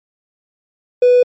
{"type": "tone with hard clipping", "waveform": "triangle", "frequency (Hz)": 493.9, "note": "B4", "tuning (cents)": 0, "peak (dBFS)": -7, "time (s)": [1.02, 1.23], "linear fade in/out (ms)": 5, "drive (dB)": 4, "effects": ["MP3 32 kbps"]}